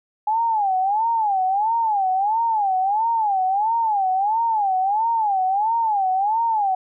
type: tone with vibrato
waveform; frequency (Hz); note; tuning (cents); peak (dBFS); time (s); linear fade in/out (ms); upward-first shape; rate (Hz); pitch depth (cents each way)
sine; 831; G#5; +1; -17; 0.27-6.75; 5; sine; 1.5; 190
effects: none